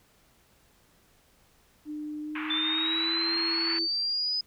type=tone with pitch glide; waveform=sine; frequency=301.1 to 332.2 Hz; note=D4 to E4; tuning=+43 to +13 cents; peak=-33 dBFS; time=1.85-3.88 s; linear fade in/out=50 ms; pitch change=+170 cents; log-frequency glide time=2.21-3.17 s
type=band-pass noise; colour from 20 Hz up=white; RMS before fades=-37 dBFS; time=2.35-3.79 s; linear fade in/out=5 ms; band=890 to 2700 Hz; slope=48 dB/octave
type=linear sweep; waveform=sine; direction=up; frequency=3520 to 5030 Hz; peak=-26 dBFS; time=2.5-4.41 s; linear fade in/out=5 ms
effects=pink hiss -63 dBFS RMS until 4.46 s